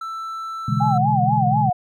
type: tone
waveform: triangle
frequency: 1327 Hz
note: E6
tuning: 11 cents sharp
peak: -25 dBFS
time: 0.01-0.98 s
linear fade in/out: 5 ms
type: chord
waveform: sine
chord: E dominant seventh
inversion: second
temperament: equal with one note detuned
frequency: 123.47 / 143.31 / 164.81 / 207.7 Hz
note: B2 / D3 / E3 / G#3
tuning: 0 / -42 / 0 / 0 cents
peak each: -22 / -22 / -27 / -24 dBFS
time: 0.68-1.7 s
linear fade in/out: 5 ms
type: tone with vibrato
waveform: sine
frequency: 784 Hz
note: G5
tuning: in tune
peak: -17 dBFS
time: 0.8-1.73 s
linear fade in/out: 10 ms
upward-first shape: sine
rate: 4.1 Hz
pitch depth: 150 cents each way
effects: none